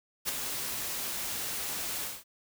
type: noise with ADSR envelope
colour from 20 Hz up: white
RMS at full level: -28 dBFS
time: 0.25-2.24 s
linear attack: 41 ms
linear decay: 3 ms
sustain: -7 dB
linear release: 210 ms
effects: none